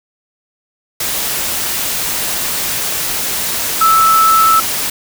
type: tone in noise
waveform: sine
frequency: 1313 Hz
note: E6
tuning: 7 cents flat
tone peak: -7 dBFS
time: 3.81-4.6 s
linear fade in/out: 5 ms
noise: white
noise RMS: -18 dBFS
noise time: 1-4.9 s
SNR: +8 dB
effects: none